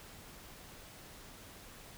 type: silence
effects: pink hiss -53 dBFS RMS until 1.97 s